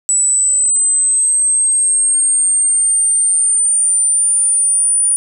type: linear sweep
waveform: sine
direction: up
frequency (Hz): 7902 to 9480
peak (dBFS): -10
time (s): 0.09-5.16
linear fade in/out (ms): 0
effects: none